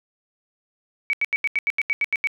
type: tone bursts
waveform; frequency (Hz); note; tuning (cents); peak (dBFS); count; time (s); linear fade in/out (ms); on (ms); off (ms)
sine; 2271; C#7; +41; -18; 11; 1.1-2.272; 0; 32; 82
effects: none